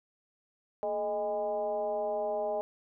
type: tone with frequency modulation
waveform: sine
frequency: 623 Hz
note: D#5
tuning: 2 cents sharp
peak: -29 dBFS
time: 0.83-2.61 s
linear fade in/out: 0 ms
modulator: 196 Hz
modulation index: 0.97
effects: none